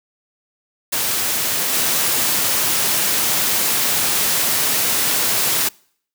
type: noise with level steps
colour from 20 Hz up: white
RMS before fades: -20 / -18 dBFS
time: 0.92-5.69 s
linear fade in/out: 10 ms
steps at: 1.72 s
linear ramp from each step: 20 ms
effects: noise-tail reverb RT60 0.6 s tail -26 dB re dry + high-pass 100 Hz 12 dB/octave